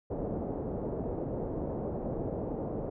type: low-pass noise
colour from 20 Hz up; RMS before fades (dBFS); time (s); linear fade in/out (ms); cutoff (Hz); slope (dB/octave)
white; -35; 0.1-2.9; 10; 580; 24
effects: none